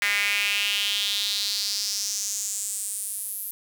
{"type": "tone with high-pass filter sweep", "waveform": "sawtooth", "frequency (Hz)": 203.5, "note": "G#3", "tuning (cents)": -35, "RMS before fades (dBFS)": -27, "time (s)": [0.02, 3.51], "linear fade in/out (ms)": 0, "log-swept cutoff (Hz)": [2000, 12000], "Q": 4.1, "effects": []}